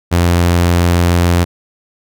sawtooth tone, 86.8 Hz, F2, 10 cents flat, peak -5 dBFS, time 0.11-1.45 s, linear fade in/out 20 ms, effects none

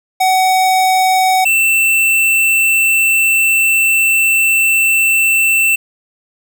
square tone pair in turn, 751 / 2676 Hz, F#5 / E7, +26 / +25 cents, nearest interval octave + minor seventh, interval 2199 cents, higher second, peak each -10 dBFS, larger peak neither, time 0.2-1.45 / 1.45-5.76 s, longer second, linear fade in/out 10 ms, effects 7-bit

